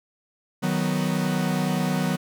45% pulse chord, B major, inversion first, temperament equal, 155.56 / 185 / 246.9 Hz, D#3 / F#3 / B3, 0 / 0 / 0 cents, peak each -27 / -25 / -28 dBFS, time 0.62-2.17 s, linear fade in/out 20 ms, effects none

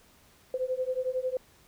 sine beating tone pair, 507 / 518 Hz, B4 / C5, +45 / -17 cents, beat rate 11 Hz, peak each -31 dBFS, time 0.54-1.37 s, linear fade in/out 2 ms, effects pink hiss -60 dBFS RMS until 1.67 s

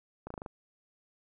slowing click train, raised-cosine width 1 ms, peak -26 dBFS, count 6, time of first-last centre 0.27-0.462 s, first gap 34 ms, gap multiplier 1.06, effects none

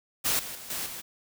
white noise with level steps, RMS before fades -26 / -38 / -43 / -33 / -39 dBFS, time 0.24-1.02 s, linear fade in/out 20 ms, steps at 0.39 / 0.55 / 0.7 / 0.86 s, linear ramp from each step 2 ms, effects none

